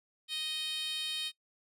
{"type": "tone with high-pass filter", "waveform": "10% pulse", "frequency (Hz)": 622.3, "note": "D#5", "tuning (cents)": 0, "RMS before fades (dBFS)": -36, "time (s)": [0.28, 1.32], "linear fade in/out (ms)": 50, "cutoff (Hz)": 3500, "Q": 3.6, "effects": ["noise-tail reverb RT60 0.1 s tail -21 dB re dry", "resampled to 32000 Hz"]}